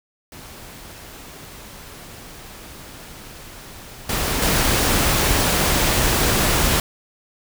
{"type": "noise with level steps", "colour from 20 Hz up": "pink", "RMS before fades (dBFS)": [-39, -22, -18], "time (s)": [0.32, 6.8], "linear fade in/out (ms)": 2, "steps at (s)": [4.09, 4.42], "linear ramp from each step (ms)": 5, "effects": []}